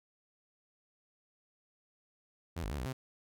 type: tone with pitch steps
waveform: sawtooth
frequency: 84.3 / 50.3 / 73.2 / 62.5 / 130.9 Hz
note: E2 / G1 / D2 / B1 / C3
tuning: +39 / +45 / -5 / +21 / +1 cents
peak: -32 dBFS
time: 2.56-2.93 s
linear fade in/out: 10 ms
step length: 74 ms
effects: none